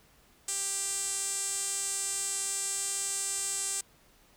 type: tone with band-pass filter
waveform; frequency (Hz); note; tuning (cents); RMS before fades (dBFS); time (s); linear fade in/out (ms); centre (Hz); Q
sawtooth; 393.7; G4; +8; -33; 0.48-3.81; 5; 8000; 5.1
effects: pink hiss -62 dBFS RMS until 4.36 s